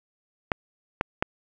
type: clicks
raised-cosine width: 0.5 ms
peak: -7 dBFS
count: 3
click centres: 0.518 / 1.011 / 1.225 s
effects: none